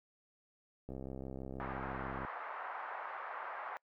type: click train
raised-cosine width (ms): 2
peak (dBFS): -31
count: 91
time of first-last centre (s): 0.89-2.25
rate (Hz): 66.2
type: band-pass noise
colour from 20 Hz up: pink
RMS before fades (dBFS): -44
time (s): 1.6-3.77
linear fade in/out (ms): 0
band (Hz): 710 to 1600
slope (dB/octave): 24
effects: noise-tail reverb RT60 0.1 s tail -25 dB re dry